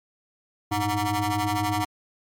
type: ring-modulated tone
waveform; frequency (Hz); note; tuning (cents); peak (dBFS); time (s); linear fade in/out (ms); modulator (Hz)
20% pulse; 210; G#3; +19; -15; 0.71-1.85; 10; 519
effects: MP3 96 kbps